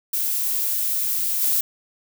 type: noise with level steps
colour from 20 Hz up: violet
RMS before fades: -23 / -20 dBFS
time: 0.13-1.61 s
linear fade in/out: 5 ms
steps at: 1.41 s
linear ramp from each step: 10 ms
effects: none